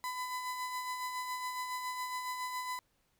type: tone with tremolo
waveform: 35% pulse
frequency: 1004 Hz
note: B5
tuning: 28 cents sharp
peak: -33 dBFS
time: 0.04-2.79 s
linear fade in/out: 0 ms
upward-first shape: sine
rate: 7.2 Hz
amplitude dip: 40%
effects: pink hiss -75 dBFS RMS until 3.19 s